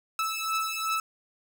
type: beating tone pair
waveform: sawtooth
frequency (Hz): 1308 / 1310.7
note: E6 / E6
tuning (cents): -14 / -10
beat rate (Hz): 2.7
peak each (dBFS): -27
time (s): 0.19-1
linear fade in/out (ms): 2
effects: none